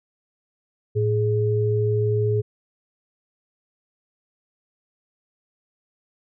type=tone pair together; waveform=sine; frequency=110.85 / 418.5 Hz; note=A2 / G#4; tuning=+13 / +13 cents; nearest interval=octave + major seventh; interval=2300 cents; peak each=-20 / -22 dBFS; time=0.95-2.42 s; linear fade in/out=20 ms; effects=none